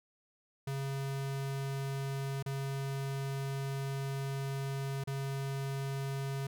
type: tone with dropouts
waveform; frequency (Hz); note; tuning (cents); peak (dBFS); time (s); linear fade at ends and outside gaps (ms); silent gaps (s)
square; 136.9; C#3; -21; -35; 0.67-6.47; 5; 2.427-2.46 / 5.039-5.073
effects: none